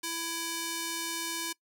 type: tone with band-pass filter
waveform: square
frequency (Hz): 332.2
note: E4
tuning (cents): +13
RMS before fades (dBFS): -35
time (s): 0.03-1.53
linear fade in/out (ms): 10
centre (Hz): 8200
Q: 0.5
effects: noise-tail reverb RT60 0.1 s tail -22 dB re dry